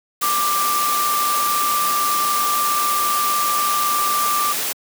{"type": "tone in noise", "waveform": "sine", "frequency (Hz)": 1181, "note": "D6", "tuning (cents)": 9, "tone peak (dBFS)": -18, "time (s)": [0.22, 4.53], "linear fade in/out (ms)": 10, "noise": "white", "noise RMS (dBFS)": -23, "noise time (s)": [0.21, 4.73], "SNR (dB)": 2, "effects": ["high-pass 200 Hz 12 dB/octave"]}